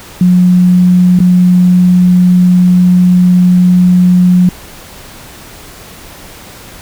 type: tone with dropouts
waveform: sine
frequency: 180.1 Hz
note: F#3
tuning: 46 cents flat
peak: -3 dBFS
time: 0.21-4.49 s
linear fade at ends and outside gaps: 2 ms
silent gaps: 1.19-1.202 s
effects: pink hiss -32 dBFS RMS until 6.81 s